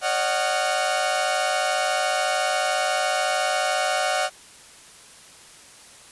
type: tone cluster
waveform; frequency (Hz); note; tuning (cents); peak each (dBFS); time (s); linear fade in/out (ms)
sawtooth; 556 / 610 / 744 / 1397; C#5 / D#5 / F#5 / F6; +5 / -34 / +9 / 0; -26 / -23 / -20 / -26; 0.01-4.3; 50
effects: white hiss -47 dBFS RMS until 6.11 s + resampled to 24000 Hz